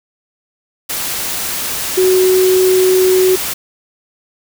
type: tone in noise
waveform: sine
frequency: 371.8 Hz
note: F#4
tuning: 8 cents sharp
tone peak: -8 dBFS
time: 1.97-3.36 s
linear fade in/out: 10 ms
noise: white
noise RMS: -20 dBFS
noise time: 0.89-3.54 s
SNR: +9 dB
effects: none